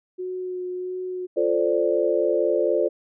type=tone with vibrato; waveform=sine; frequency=365.4 Hz; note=F#4; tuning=22 cents flat; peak=-27 dBFS; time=0.18-1.27 s; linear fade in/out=20 ms; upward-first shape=sine; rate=1.5 Hz; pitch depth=14 cents each way
type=chord; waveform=sine; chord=D minor seventh; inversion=first; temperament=equal; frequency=349.2 / 440 / 523.3 / 587.3 Hz; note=F4 / A4 / C5 / D5; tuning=0 / 0 / 0 / 0 cents; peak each=-24 dBFS; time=1.36-2.89 s; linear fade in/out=20 ms
effects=none